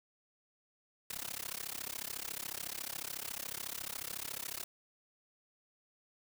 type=noise with amplitude modulation; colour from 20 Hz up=white; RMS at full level=-38 dBFS; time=1.1-4.64 s; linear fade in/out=5 ms; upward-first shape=sine; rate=34 Hz; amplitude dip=100%; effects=none